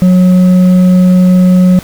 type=tone with hard clipping; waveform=sine; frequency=182.5 Hz; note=F#3; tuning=24 cents flat; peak=-4 dBFS; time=0.02-1.79 s; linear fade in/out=0 ms; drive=4 dB; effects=pink hiss -31 dBFS RMS until 1.83 s